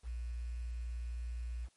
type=tone with quantisation; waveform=sine; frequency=59.3 Hz; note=A#1; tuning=30 cents sharp; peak=-37 dBFS; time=0.03-1.69 s; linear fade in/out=50 ms; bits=10; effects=white hiss -72 dBFS RMS until 1.76 s + MP3 48 kbps